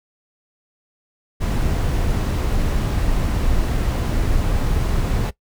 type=noise; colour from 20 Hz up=brown; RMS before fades=-19 dBFS; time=1.4-5.31 s; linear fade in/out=20 ms; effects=noise-tail reverb RT60 0.1 s tail -19 dB re dry